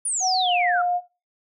sine exponential sweep, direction down, 9956 to 1318.5 Hz, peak -22 dBFS, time 0.05-0.82 s, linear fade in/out 5 ms
sine tone with pitch glide, 745 to 711.4 Hz, F#5 to F5, +12 to +32 cents, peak -20 dBFS, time 0.2-1.01 s, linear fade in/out 50 ms, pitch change -80 cents, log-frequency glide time 0.41-0.51 s
effects noise-tail reverb RT60 0.3 s tail -17 dB re dry

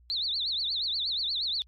sine tone with vibrato, 3990 Hz, B7, 17 cents sharp, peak -27 dBFS, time 0.1-1.62 s, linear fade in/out 0 ms, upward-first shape triangle, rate 8.4 Hz, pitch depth 260 cents each way, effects added 60 Hz sine -55 dBFS peak until 1.67 s + MP3 64 kbps

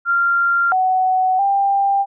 sine tone with pitch steps, 1387 / 747 / 793 Hz, F6 / F#5 / G5, -12 / +16 / +20 cents, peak -13 dBFS, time 0.05-2.06 s, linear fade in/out 50 ms, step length 670 ms, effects none

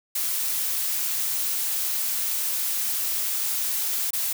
blue noise with dropouts, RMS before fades -26 dBFS, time 0.15-4.33 s, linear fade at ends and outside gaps 5 ms, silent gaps 4.107-4.131 s, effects none

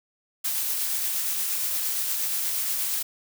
blue noise with tremolo, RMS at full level -26 dBFS, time 0.44-3.03 s, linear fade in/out 10 ms, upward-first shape triangle, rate 8.5 Hz, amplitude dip 25%, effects none

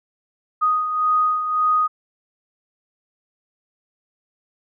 sine beating tone pair, 1244.5 / 1246.3 Hz, D#6 / D#6, 0 / +2 cents, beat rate 1.8 Hz, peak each -17 / -25 dBFS, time 0.61-1.88 s, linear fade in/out 20 ms, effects none

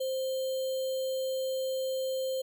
sine tone with sample-and-hold, 525 Hz, C5, 6 cents sharp, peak -29 dBFS, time 0-2.42 s, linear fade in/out 10 ms, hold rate 3675 Hz, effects none

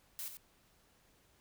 blue noise with echo, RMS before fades -42 dBFS, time 0.19-0.28 s, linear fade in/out 0 ms, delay 90 ms, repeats 1, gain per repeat -8 dB, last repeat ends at 0.37 s, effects pink hiss -69 dBFS RMS until 1.4 s

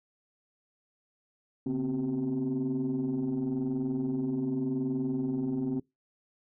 sine tone cluster, 139.6 / 241.8 / 262.7 / 385.3 Hz, C#3 / B3 / C4 / G4, +13 / -36 / +7 / -30 cents, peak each -35 / -36 / -28 / -36 dBFS, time 1.66-5.8 s, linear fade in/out 5 ms, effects noise-tail reverb RT60 0.2 s tail -24 dB re dry + tanh soft clip ceiling -23 dBFS

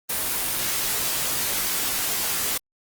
white noise with comb filter, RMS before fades -25 dBFS, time 0.09-2.58 s, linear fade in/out 10 ms, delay 18 ms, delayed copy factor -0.6, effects Opus 24 kbps

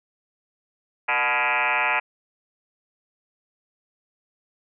sine tone with frequency modulation, 1662 Hz, G#6, 1 cent sharp, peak -19 dBFS, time 1.08-2 s, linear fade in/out 10 ms, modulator 132 Hz, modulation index 7.2, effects none

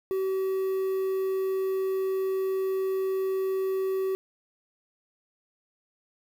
triangle tone with quantisation, 381.5 Hz, G4, 47 cents flat, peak -23 dBFS, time 0.11-4.15 s, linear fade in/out 0 ms, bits 8, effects none

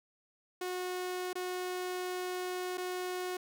sawtooth tone with dropouts, 364.2 Hz, F#4, 27 cents flat, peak -31 dBFS, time 0.61-3.37 s, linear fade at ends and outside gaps 5 ms, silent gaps 1.331-1.354 / 2.774-2.779 s, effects none

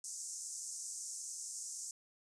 white band-pass noise, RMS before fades -45 dBFS, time 0.04-1.91 s, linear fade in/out 2 ms, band 5800 to 8700 Hz, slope 48 dB/octave, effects none

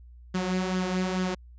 sawtooth tone with flanger, 184.6 Hz, F#3, 4 cents flat, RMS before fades -28 dBFS, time 0.34-1.35 s, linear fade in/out 10 ms, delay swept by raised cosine 0.6 to 5 ms, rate 2.3 Hz, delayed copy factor +0.5, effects added 60 Hz sine -46 dBFS peak until 1.58 s + resampled to 16000 Hz

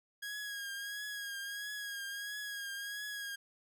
sawtooth tone with vibrato, 1644 Hz, G#6, 18 cents flat, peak -36 dBFS, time 0.22-3.36 s, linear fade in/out 10 ms, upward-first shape triangle, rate 1.5 Hz, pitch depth 47 cents each way, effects none

